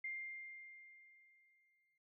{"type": "tone with exponential decay", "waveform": "sine", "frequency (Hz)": 2107, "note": "C7", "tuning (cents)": 12, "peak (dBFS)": -40, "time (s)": [0.04, 1.98], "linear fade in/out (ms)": 5, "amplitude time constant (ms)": 420, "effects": []}